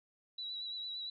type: tone with vibrato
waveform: sine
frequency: 3919 Hz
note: B7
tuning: 14 cents flat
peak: -39 dBFS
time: 0.38-1.1 s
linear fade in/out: 5 ms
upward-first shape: triangle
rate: 8.8 Hz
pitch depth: 37 cents each way
effects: none